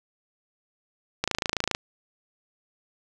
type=click train; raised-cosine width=0.2 ms; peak=-7 dBFS; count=15; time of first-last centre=1.24-1.749 s; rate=27.5 Hz; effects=none